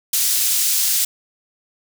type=high-pass noise; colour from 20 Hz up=pink; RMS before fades=-18 dBFS; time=0.13-1.05 s; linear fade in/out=5 ms; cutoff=5600 Hz; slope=12 dB/octave; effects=none